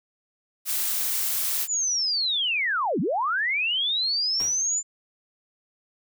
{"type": "noise", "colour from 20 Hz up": "blue", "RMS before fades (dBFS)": -26, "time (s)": [0.65, 1.68], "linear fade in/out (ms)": 50}
{"type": "linear two-way sweep", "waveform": "sine", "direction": "down then up", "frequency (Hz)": [7160, 150, 7160], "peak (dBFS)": -22, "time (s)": [1.67, 4.83], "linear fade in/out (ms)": 50, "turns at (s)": 3}
{"type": "noise with exponential decay", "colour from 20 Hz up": "pink", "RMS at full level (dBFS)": -36, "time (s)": [4.4, 4.73], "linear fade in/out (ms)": 0, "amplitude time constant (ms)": 70}
{"effects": []}